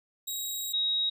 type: tone pair in turn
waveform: 15% pulse / sine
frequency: 3817 / 3798 Hz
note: A#7 / A#7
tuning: +40 / +32 cents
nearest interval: unison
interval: 8 cents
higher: first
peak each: -25 dBFS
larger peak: neither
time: 0.27-0.73 / 0.73-1.1 s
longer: first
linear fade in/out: 10 ms
effects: none